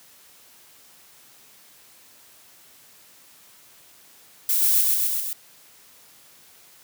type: noise with echo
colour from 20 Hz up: violet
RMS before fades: -21 dBFS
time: 4.49-4.81 s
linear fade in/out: 2 ms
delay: 130 ms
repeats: 4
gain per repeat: -2 dB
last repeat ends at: 5.33 s
effects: white hiss -52 dBFS RMS until 6.83 s + high-pass 80 Hz 12 dB/octave